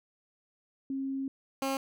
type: tone pair in turn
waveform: sine / 15% pulse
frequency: 270 / 270 Hz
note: C#4 / C#4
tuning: -45 / -45 cents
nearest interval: unison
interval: 0 cents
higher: neither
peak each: -31 / -23 dBFS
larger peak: second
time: 0.9-1.28 / 1.62-1.77 s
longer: first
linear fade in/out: 2 ms
effects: none